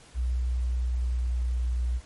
sine tone with pitch glide, 61.74 to 60.96 Hz, B1 to B1, 0 to -22 cents, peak -24 dBFS, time 0.14-2.01 s, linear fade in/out 50 ms, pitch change -22 cents, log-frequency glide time 0.54-1.65 s, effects pink hiss -53 dBFS RMS until 2.05 s + MP3 48 kbps

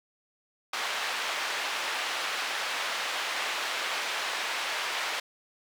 white band-pass noise, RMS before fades -32 dBFS, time 0.73-5.2 s, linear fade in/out 5 ms, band 660 to 3000 Hz, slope 12 dB/octave, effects none

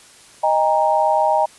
sine chord, Eb major, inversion none, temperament equal with one note detuned, 622.3 / 804.2 / 932.3 Hz, Eb5 / G5 / Bb5, 0 / +44 / 0 cents, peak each -18 dBFS, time 0.43-1.46 s, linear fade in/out 10 ms, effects white hiss -46 dBFS RMS until 1.58 s + resampled to 24000 Hz

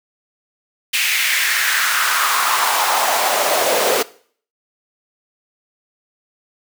pink noise with high-pass filter sweep, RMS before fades -17 dBFS, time 0.93-4.03 s, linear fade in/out 10 ms, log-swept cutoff 2500 to 460 Hz, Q 3, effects noise-tail reverb RT60 0.5 s tail -19 dB re dry

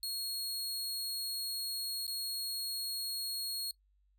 sawtooth tone with dropouts, 4306 Hz, C8, 49 cents sharp, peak -33 dBFS, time 0.03-3.71 s, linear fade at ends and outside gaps 1 ms, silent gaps 2.067-2.078 s, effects noise-tail reverb RT60 0.1 s tail -19 dB re dry + added 49 Hz sine -68 dBFS peak until 4.18 s

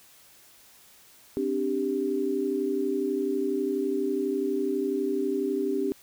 sine chord, C suspended second, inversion none, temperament equal, 261.6 / 293.7 / 392 Hz, C4 / D4 / G4, 0 / 0 / 0 cents, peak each -31 / -30 / -27 dBFS, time 1.37-5.92 s, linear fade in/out 0 ms, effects white hiss -55 dBFS RMS until 6.02 s

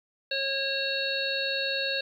harmonic tone, 545 Hz, C#5, 29 cents flat, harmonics 1 / 3 / 5 / 7 / 8, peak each -33 / -33 / -33 / -33 / -33 dBFS, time 0.31-2.01 s, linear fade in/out 5 ms, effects 10-bit

